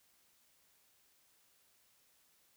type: silence
effects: white hiss -71 dBFS RMS until 2.56 s